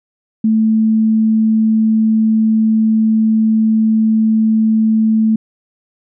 sine tone, 220 Hz, A3, in tune, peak -9 dBFS, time 0.44-5.36 s, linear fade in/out 5 ms, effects none

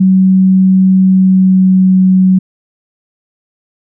sine tone with pitch glide, 188.5 to 186.87 Hz, F#3 to F#3, +32 to +17 cents, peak -4 dBFS, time 0-2.39 s, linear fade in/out 10 ms, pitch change -15 cents, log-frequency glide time 1.01-1.99 s, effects none

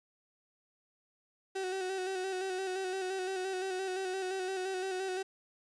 35% pulse tone with vibrato, 376.2 Hz, F#4, 29 cents sharp, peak -32 dBFS, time 1.55-5.23 s, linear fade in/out 10 ms, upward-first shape square, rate 5.8 Hz, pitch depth 34 cents each way, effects resampled to 22050 Hz + 11-bit

